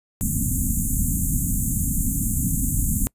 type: band-stop noise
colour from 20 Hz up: pink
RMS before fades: -22 dBFS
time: 0.21-3.07 s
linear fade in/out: 0 ms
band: 280 to 6800 Hz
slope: 96 dB/octave
effects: noise-tail reverb RT60 0.1 s tail -26 dB re dry + resampled to 32000 Hz